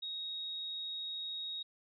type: tone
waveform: sine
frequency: 3767 Hz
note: A#7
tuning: 17 cents sharp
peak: -38 dBFS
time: 0.02-1.63 s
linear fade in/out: 10 ms
effects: none